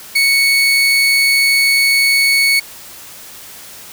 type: tone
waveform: 30% pulse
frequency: 2217 Hz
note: C#7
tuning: in tune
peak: -7 dBFS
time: 0.15-2.6 s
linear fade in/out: 10 ms
effects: white hiss -35 dBFS RMS until 3.92 s